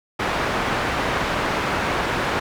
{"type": "low-pass noise", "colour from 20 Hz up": "white", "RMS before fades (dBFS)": -23, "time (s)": [0.19, 2.4], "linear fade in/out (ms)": 10, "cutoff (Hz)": 1600, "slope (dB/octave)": 12, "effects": []}